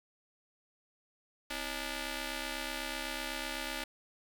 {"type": "ring-modulated tone", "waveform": "5% pulse", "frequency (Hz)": 293.5, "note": "D4", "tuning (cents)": -1, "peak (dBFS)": -22, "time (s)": [1.5, 3.84], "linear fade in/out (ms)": 5, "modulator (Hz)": 1140, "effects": []}